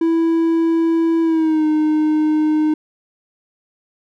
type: tone with pitch glide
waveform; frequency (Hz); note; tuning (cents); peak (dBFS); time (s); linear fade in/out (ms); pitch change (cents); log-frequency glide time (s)
triangle; 329.6 to 307.5; E4 to D#4; 0 to -20; -11; 0.01-2.74; 5; -120; 1.22-1.66
effects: none